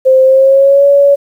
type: tone with pitch glide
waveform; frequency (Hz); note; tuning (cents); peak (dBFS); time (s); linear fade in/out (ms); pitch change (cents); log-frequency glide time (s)
sine; 523.3 to 564.1; C5 to C#5; 0 to +30; -3; 0.05-1.16; 20; +130; 0.23-0.86
effects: 7-bit